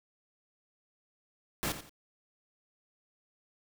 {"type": "noise with echo", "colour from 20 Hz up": "pink", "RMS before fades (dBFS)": -33, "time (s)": [1.63, 1.72], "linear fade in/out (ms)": 0, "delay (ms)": 87, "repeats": 2, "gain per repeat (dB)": -11, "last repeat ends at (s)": 1.894, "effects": []}